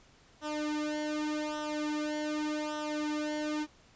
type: tone with flanger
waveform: sawtooth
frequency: 302.1 Hz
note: D4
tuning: 49 cents sharp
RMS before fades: -34 dBFS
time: 0.41-3.67 s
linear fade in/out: 50 ms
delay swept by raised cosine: 0.43 to 2.53 ms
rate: 0.85 Hz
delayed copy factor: -0.95
effects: pink hiss -61 dBFS RMS until 3.95 s + resampled to 16000 Hz